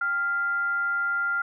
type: tone with frequency modulation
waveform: sine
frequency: 1396.9 Hz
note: F6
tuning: in tune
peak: -23 dBFS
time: 0.01-1.42 s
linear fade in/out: 5 ms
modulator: 607 Hz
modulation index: 0.21
effects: none